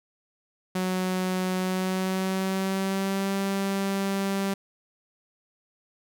sawtooth tone with pitch glide, 185 to 195.89 Hz, F#3 to G3, 0 to -1 cents, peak -21 dBFS, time 0.75-4.54 s, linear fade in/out 5 ms, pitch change +99 cents, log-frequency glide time 1.57-3.34 s, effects none

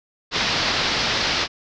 white low-pass noise, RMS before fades -22 dBFS, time 0.31-1.48 s, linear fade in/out 50 ms, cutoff 5300 Hz, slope 48 dB/octave, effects none

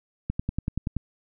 click train, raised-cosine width 5 ms, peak -14 dBFS, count 8, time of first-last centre 0.3-0.967 s, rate 10.5 Hz, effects none

